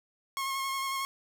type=tone with vibrato; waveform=sawtooth; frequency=1082 Hz; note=C#6; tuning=42 cents flat; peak=-27 dBFS; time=0.37-1.05 s; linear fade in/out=0 ms; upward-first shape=square; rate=11 Hz; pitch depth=15 cents each way; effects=none